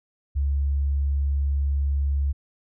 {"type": "tone", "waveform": "sine", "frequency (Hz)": 70, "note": "C#2", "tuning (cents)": 18, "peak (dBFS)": -20, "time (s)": [0.35, 2.33], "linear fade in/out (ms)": 20, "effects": []}